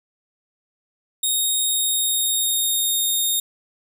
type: tone with pitch glide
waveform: 10% pulse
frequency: 3729 to 3697 Hz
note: A#7 to A#7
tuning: 0 to -15 cents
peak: -12 dBFS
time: 1.23-3.4 s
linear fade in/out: 5 ms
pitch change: -15 cents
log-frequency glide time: 1.59-3.09 s
effects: none